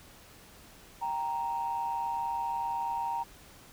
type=tone pair together; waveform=sine; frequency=784 / 932.3 Hz; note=G5 / A#5; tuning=0 / 0 cents; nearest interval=minor third; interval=300 cents; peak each=-35 / -30 dBFS; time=1.01-3.24 s; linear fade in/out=20 ms; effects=tanh soft clip ceiling -24 dBFS + pink hiss -54 dBFS RMS until 3.72 s